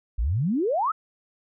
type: exponential sweep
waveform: sine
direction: up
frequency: 48.65 to 1361 Hz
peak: -21 dBFS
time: 0.18-0.92 s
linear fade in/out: 10 ms
effects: none